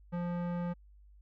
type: tone with low-pass filter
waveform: square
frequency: 174.61 Hz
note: F3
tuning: in tune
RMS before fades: -35 dBFS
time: 0.12-0.74 s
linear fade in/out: 20 ms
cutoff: 1300 Hz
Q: 0.82
effects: added 50 Hz sine -55 dBFS peak until 1.21 s